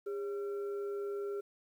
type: tone with frequency modulation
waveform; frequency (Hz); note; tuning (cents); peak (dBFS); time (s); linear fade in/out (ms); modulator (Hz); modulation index
sine; 404; G#4; -48; -35; 0.06-1.41; 10; 958; 0.3
effects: 11-bit